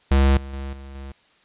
square tone with level steps, 68.1 Hz, C#2, 30 cents flat, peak -14 / -33 / -29 / -37 / -34 dBFS, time 0.11-1.12 s, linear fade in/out 5 ms, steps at 0.37 / 0.53 / 0.73 / 0.95 s, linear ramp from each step 2 ms, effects white hiss -58 dBFS RMS until 1.44 s + resampled to 8000 Hz

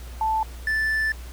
sine / triangle tone pair in turn, 879 / 1758 Hz, A5 / A6, -2 / -2 cents, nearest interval octave, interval 1200 cents, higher second, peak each -20 / -19 dBFS, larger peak second, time 0.21-0.43 / 0.67-1.12 s, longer second, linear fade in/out 2 ms, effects added 60 Hz sine -35 dBFS peak until 1.32 s + pink hiss -46 dBFS RMS until 1.32 s

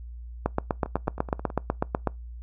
two click trains, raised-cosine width 1 ms, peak -22 / -9 dBFS, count 7 / 14, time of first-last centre 0.86-1.502 / 0.46-2.073 s, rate 9.35 / 8.06 Hz, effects noise-tail reverb RT60 0.2 s tail -24 dB re dry + added 59 Hz sine -37 dBFS peak until 2.42 s

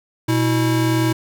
square tone pair together, 121.37 / 323.6 Hz, B2 / E4, -30 / -32 cents, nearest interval octave + perfect fourth, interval 1698 cents, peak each -19 dBFS, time 0.28-1.13 s, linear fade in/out 10 ms, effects none

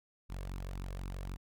sawtooth tone with flanger, 46.25 Hz, F#1, in tune, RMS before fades -41 dBFS, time 0.29-1.37 s, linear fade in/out 20 ms, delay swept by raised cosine 0.76 to 1.86 ms, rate 3.9 Hz, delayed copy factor +0.55, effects none

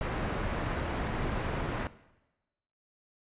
pink low-pass noise, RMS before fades -33 dBFS, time 0.01-1.87 s, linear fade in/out 0 ms, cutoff 1900 Hz, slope 12 dB/octave, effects noise-tail reverb RT60 1.0 s tail -17 dB re dry + resampled to 8000 Hz

